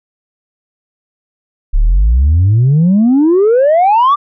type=exponential sweep; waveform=sine; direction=up; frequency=33 to 1199 Hz; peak=-4 dBFS; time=1.73-4.16 s; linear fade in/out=20 ms; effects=tanh soft clip ceiling -4 dBFS